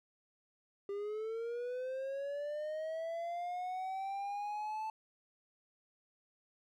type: linear sweep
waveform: triangle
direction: up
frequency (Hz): 397.1 to 880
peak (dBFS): -35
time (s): 0.89-4.9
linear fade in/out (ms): 2
effects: none